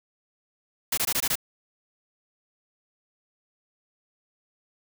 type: noise bursts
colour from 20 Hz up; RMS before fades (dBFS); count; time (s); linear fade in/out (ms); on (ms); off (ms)
white; -25; 6; 0.92-1.355; 5; 55; 21
effects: none